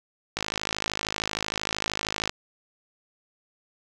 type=click train; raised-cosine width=0.2 ms; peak=-9 dBFS; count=103; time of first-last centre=0.37-2.295 s; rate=53 Hz; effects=none